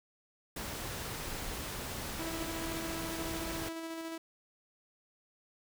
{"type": "noise", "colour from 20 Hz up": "pink", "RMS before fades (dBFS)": -40, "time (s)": [0.56, 3.69], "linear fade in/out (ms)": 5}
{"type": "tone with tremolo", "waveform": "sawtooth", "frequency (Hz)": 327.5, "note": "E4", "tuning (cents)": -11, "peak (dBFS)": -34, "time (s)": [2.19, 4.18], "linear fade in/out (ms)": 5, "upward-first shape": "square", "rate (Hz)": 14, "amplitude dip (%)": 25}
{"effects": []}